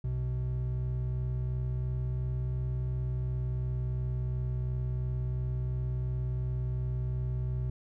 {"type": "tone pair together", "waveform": "triangle", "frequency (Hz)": [63, 125.84], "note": ["B1", "B2"], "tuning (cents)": [35, 33], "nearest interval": "octave", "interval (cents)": 1198, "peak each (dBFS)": [-32, -29], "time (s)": [0.04, 7.7], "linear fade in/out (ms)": 5, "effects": []}